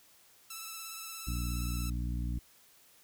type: tone with vibrato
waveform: 5% pulse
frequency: 1318.5 Hz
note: E6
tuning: in tune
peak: -30 dBFS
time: 0.5-1.9 s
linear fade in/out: 5 ms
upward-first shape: sine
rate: 17 Hz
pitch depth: 23 cents each way
type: harmonic tone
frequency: 59.8 Hz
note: A#1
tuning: 45 cents sharp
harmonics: 1 / 2 / 3 / 4 / 5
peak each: -33 / -39 / -43 / -45 / -47 dBFS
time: 1.27-2.39 s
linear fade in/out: 5 ms
effects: white hiss -62 dBFS RMS until 3.03 s